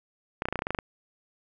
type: clicks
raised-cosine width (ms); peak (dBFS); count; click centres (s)
0.5; -13; 11; 0.421 / 0.455 / 0.486 / 0.526 / 0.557 / 0.591 / 0.621 / 0.669 / 0.706 / 0.748 / 0.788
effects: none